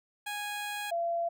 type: tone pair in turn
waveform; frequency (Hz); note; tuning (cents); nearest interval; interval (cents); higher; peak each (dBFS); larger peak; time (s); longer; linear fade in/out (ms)
15% pulse / sine; 827 / 681; G#5 / F5; -8 / -44; minor third; 336; first; -28; neither; 0.26-0.91 / 0.91-1.29; first; 10
effects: none